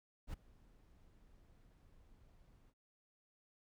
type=noise with ADSR envelope; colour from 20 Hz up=brown; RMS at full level=-41 dBFS; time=0.27-2.74 s; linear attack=64 ms; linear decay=10 ms; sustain=-24 dB; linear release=49 ms; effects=none